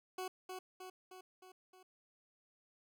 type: tone with echo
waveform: 20% pulse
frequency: 370.9 Hz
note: F#4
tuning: 4 cents sharp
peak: -35 dBFS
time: 0.18-0.28 s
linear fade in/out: 5 ms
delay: 310 ms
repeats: 5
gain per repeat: -4 dB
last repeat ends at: 1.83 s
effects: none